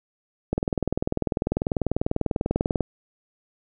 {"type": "click train", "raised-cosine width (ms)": 2, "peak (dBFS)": -9, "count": 47, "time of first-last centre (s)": [0.53, 2.807], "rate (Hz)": 20.2, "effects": []}